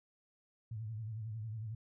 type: tone with vibrato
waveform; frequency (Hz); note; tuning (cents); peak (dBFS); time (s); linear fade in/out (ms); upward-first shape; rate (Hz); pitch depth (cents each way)
sine; 110; A2; 0; -39; 0.71-1.75; 5; sine; 11; 88
effects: none